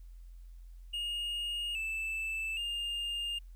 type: tone with pitch steps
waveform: triangle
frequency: 2850 / 2638 / 2816 Hz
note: F7 / E7 / F7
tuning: +34 / +1 / +14 cents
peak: -32 dBFS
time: 0.93-3.39 s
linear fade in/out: 10 ms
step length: 820 ms
effects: added 43 Hz sine -47 dBFS peak until 3.55 s + white hiss -74 dBFS RMS until 3.55 s